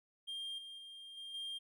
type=tone with level steps; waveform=triangle; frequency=3202 Hz; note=G7; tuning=36 cents sharp; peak=-39 / -46 / -48 / -44 / -39 dBFS; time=0.27-1.59 s; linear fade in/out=20 ms; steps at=0.58 / 0.78 / 1.17 / 1.34 s; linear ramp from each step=5 ms; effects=none